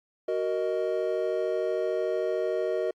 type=chord; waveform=triangle; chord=D# minor; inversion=first; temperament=just; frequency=373.4 / 466.7 / 622.3 Hz; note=F#4 / A#4 / D#5; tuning=+16 / +2 / 0 cents; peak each=-28 dBFS; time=0.28-2.91 s; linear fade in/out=5 ms; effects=AAC 64 kbps